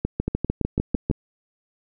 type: two click trains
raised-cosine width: 3 ms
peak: -9 / -10 dBFS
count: 8 / 6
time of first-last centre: 0.05-1.099 / 0.28-1.112 s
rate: 6.67 / 6.01 Hz
effects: none